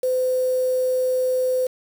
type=tone with quantisation; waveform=sine; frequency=510 Hz; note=C5; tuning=44 cents flat; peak=-18 dBFS; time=0.03-1.67 s; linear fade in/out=5 ms; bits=6; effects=none